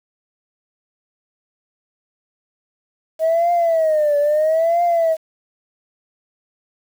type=tone with vibrato; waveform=sine; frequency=635 Hz; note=D#5; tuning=35 cents sharp; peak=-12 dBFS; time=3.19-5.17 s; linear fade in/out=50 ms; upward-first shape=triangle; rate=0.76 Hz; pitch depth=170 cents each way; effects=tanh soft clip ceiling -10 dBFS + 7-bit